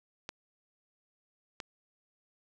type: clicks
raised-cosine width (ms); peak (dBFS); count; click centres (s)
0.2; -21; 2; 0.291 / 1.602
effects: none